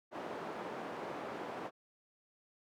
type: band-pass noise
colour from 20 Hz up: white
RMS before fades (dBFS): -43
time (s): 0.11-1.71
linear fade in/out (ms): 50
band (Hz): 240 to 840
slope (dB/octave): 12
effects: none